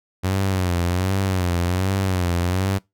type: tone with vibrato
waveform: sawtooth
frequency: 91.8 Hz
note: F#2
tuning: 13 cents flat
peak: -15 dBFS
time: 0.23-2.79 s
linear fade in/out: 20 ms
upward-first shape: sine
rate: 1.3 Hz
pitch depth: 100 cents each way
effects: noise-tail reverb RT60 0.2 s tail -23 dB re dry